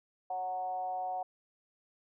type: tone with frequency modulation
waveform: sine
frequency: 737 Hz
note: F#5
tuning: 7 cents flat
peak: -33 dBFS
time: 0.3-1.23 s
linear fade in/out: 5 ms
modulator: 184 Hz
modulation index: 0.54
effects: none